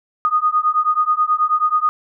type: beating tone pair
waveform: sine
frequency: 1232 / 1241.3 Hz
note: D#6 / D#6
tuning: -17 / -4 cents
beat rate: 9.3 Hz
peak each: -17 dBFS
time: 0.25-1.89 s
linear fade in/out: 0 ms
effects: none